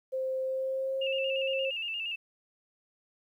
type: tone with pitch glide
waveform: sine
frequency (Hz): 523.3 to 535.2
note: C5 to C5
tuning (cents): 0 to +39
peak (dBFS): -29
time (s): 0.12-1.71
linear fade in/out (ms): 20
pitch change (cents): +39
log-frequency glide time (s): 0.43-1.02
type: tone with vibrato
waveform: sine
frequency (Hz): 2738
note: F7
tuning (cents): -35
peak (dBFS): -32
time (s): 1.01-2.16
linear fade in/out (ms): 10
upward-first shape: square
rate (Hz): 8.6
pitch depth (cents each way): 57
effects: 11-bit

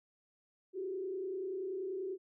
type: tone with frequency modulation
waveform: sine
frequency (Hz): 379.6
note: F#4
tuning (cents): +44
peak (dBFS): -36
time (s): 0.73-2.18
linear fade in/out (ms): 50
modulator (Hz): 30.3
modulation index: 0.75
effects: none

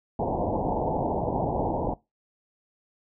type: low-pass noise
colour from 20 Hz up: white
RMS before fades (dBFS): -27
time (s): 0.19-1.94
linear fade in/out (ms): 5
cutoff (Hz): 920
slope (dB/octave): 96
effects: noise-tail reverb RT60 0.2 s tail -20 dB re dry

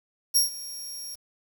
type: tone with ADSR envelope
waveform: 20% pulse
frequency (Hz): 5588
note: F8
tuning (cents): 0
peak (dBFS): -11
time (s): 0.34-1.16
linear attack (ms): 23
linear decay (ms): 130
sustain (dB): -19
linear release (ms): 22
effects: 8-bit

